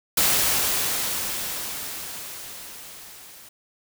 white noise with level ramp, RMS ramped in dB -19 to -46 dBFS, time 0.17-3.49 s, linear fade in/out 5 ms, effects none

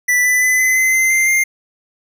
square tone with pitch steps, 1975.5 / 1993.8 / 2012 / 2031 / 2050 / 2069 / 2088 / 2108 Hz, B6 / B6 / B6 / B6 / C7 / C7 / C7 / C7, 0 / +16 / +32 / +48 / -36 / -20 / -4 / +12 cents, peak -12 dBFS, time 0.08-1.44 s, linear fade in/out 10 ms, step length 170 ms, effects none

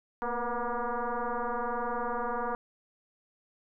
sine tone with frequency modulation, 229.3 Hz, A#3, 28 cents flat, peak -29 dBFS, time 0.22-2.55 s, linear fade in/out 0 ms, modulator 240 Hz, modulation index 4.8, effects none

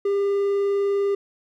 triangle tone with vibrato, 400 Hz, G4, 35 cents sharp, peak -17 dBFS, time 0.05-1.15 s, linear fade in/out 5 ms, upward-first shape square, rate 20 Hz, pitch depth 10 cents each way, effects none

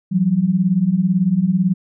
sine beating tone pair, 170.9 / 188.9 Hz, F3 / F#3, -37 / +36 cents, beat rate 18 Hz, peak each -18 / -15 dBFS, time 0.11-1.74 s, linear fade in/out 20 ms, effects none

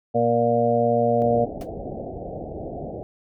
harmonic tone, 117.9 Hz, A#2, 20 cents sharp, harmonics 1 / 2 / 4 / 5 / 6, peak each -28 / -25 / -22 / -22 / -23 dBFS, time 0.14-1.46 s, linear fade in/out 20 ms
white low-pass noise, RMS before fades -33 dBFS, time 1.22-3.03 s, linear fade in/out 0 ms, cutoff 750 Hz, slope 96 dB/octave
pink noise with exponential decay, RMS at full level -37 dBFS, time 1.61-1.69 s, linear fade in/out 1 ms, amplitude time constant 16 ms
effects none

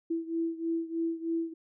sine beating tone pair, 329.6 / 332.8 Hz, E4 / E4, 0 / +17 cents, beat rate 3.2 Hz, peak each -31 / -34 dBFS, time 0.1-1.54 s, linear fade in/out 10 ms, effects none

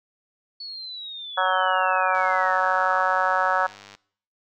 sine linear sweep, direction down, 4435 to 1120 Hz, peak -33 dBFS, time 0.6-3.02 s, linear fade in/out 5 ms
harmonic tone, 186 Hz, F#3, 9 cents sharp, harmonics 3 / 4 / 5 / 6 / 7 / 8 / 9, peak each -28 / -26 / -26 / -28 / -25 / -27 / -29 dBFS, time 1.37-3.67 s, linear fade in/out 10 ms
click train, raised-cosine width 0.2 ms, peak -26 dBFS, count 181, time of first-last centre 2.15-3.95 s, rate 100 Hz
effects noise-tail reverb RT60 0.6 s tail -22 dB re dry

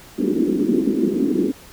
white band-pass noise, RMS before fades -19 dBFS, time 0.18-1.52 s, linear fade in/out 10 ms, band 200 to 370 Hz, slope 48 dB/octave, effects pink hiss -44 dBFS RMS until 1.72 s

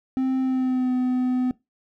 triangle tone with pitch glide, 261.6 to 252.7 Hz, C4 to B3, 0 to +40 cents, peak -18 dBFS, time 0.17-1.51 s, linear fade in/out 0 ms, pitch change -60 cents, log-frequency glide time 0.41-0.92 s, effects noise-tail reverb RT60 0.2 s tail -20 dB re dry

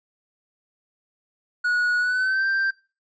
triangle tone with pitch glide, 1459 to 1572.8 Hz, F#6 to G6, -25 to +5 cents, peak -18 dBFS, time 1.64-2.71 s, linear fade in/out 10 ms, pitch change +130 cents, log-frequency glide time 1.98-2.46 s, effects noise-tail reverb RT60 0.3 s tail -20 dB re dry + resampled to 16000 Hz

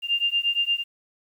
sine beating tone pair, 2794 / 2802.6 Hz, F7 / F7, 0 / +5 cents, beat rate 8.6 Hz, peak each -24 dBFS, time 0.02-0.84 s, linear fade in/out 50 ms, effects 9-bit

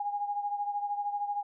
sine beating tone pair, 817 / 830 Hz, G#5 / G#5, -29 / -1 cents, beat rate 13 Hz, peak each -31 / -37 dBFS, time 0-1.43 s, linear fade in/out 5 ms, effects none

